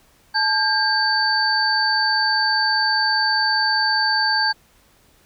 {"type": "tone cluster", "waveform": "sine", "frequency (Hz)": [870, 1605, 4560], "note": ["A5", "G6", "C#8"], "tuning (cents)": [-20, 40, 48], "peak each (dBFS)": [-22, -20, -20], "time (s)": [0.34, 4.53], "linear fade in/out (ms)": 20, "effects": ["pink hiss -56 dBFS RMS until 5.25 s"]}